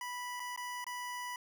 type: tone with dropouts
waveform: 25% pulse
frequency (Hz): 984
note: B5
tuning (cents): -7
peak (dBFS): -35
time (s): 0.01-1.36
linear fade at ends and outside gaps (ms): 2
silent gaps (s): 0.397-0.401 / 0.562-0.575 / 0.843-0.866
effects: none